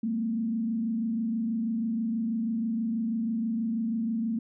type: tone with frequency modulation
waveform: sine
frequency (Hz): 225.7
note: A3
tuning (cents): +44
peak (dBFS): -26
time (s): 0.03-4.39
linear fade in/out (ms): 5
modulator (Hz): 26.2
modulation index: 0.59
effects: none